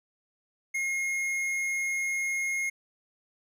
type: tone with tanh clipping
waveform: sine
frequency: 2149 Hz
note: C7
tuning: 46 cents sharp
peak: -29 dBFS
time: 0.74-2.7 s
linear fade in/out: 10 ms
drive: 12 dB
effects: none